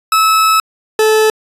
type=tone pair in turn; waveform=40% pulse; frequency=1300 / 434.6 Hz; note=E6 / A4; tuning=-24 / -21 cents; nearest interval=octave + perfect fifth; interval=1897 cents; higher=first; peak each=-7 dBFS; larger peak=neither; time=0.12-0.6 / 0.99-1.3 s; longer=first; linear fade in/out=2 ms; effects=resampled to 32000 Hz